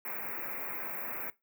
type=band-stop noise; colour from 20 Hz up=white; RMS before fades=-38 dBFS; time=0.05-1.3 s; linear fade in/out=2 ms; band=2500 to 14000 Hz; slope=96 dB/octave; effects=noise-tail reverb RT60 0.2 s tail -19 dB re dry + high-pass 200 Hz 12 dB/octave